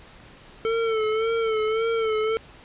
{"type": "tone with vibrato", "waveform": "square", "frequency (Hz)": 444.6, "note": "A4", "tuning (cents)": 18, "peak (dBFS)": -22, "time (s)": [0.65, 2.37], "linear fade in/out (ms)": 0, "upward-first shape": "sine", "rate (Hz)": 1.8, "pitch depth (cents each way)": 53, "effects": ["pink hiss -48 dBFS RMS until 2.64 s", "resampled to 8000 Hz"]}